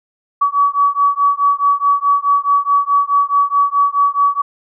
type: beating tone pair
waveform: sine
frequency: 1135 / 1139.7 Hz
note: C#6 / C#6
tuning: +41 / +48 cents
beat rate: 4.7 Hz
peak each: -14 dBFS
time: 0.41-4.42 s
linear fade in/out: 10 ms
effects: none